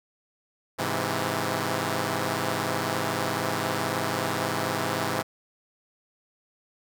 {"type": "chord", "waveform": "5% pulse", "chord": "Ab augmented", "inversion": "none", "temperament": "equal", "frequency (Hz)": [103.83, 130.81, 164.81], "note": ["Ab2", "C3", "E3"], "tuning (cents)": [0, 0, 0], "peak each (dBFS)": -19, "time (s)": [0.78, 5.23], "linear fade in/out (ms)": 20, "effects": []}